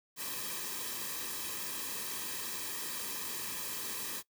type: noise with comb filter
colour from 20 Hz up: white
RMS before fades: -39 dBFS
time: 0.16-4.23 s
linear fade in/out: 50 ms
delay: 1.4 ms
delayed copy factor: -0.7
effects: noise-tail reverb RT60 0.1 s tail -19 dB re dry